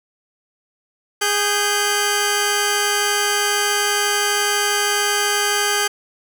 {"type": "tone pair together", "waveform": "10% pulse", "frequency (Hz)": [411.6, 1554], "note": ["G#4", "G6"], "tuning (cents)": [-16, -16], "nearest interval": "octave + major seventh", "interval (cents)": 2300, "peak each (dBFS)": -11, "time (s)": [1.21, 5.88], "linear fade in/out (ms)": 10, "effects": []}